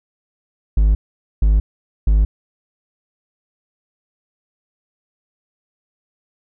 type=tone bursts; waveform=triangle; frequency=51.91 Hz; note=G#1; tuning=in tune; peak=-8 dBFS; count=3; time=0.77-2.25 s; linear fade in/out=5 ms; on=180 ms; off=470 ms; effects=none